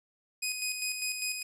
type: tone with tremolo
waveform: 15% pulse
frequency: 2502 Hz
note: D#7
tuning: 9 cents sharp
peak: -23 dBFS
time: 0.42-1.43 s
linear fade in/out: 10 ms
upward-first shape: square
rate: 5 Hz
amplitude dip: 45%
effects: none